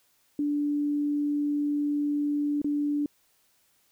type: tone with dropouts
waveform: sine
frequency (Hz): 291.8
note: D4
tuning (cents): -11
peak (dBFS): -24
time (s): 0.39-3.06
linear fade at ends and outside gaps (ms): 2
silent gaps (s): 2.617-2.644
effects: white hiss -67 dBFS RMS until 3.91 s